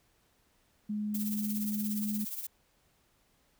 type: tone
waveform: sine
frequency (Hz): 210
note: G#3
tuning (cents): +19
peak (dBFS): -31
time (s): 0.89-2.25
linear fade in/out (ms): 10
type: noise with tremolo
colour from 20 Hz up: violet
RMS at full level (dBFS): -36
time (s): 1.14-2.47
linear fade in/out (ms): 5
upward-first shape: triangle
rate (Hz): 17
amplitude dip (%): 70
effects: pink hiss -70 dBFS RMS until 3.59 s